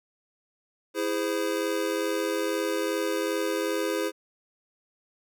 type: chord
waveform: square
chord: E augmented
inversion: none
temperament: just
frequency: 329.6 / 412 / 515 Hz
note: E4 / G#4 / B#4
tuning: 0 / -14 / -28 cents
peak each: -31 dBFS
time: 0.94-4.12 s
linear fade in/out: 50 ms
effects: none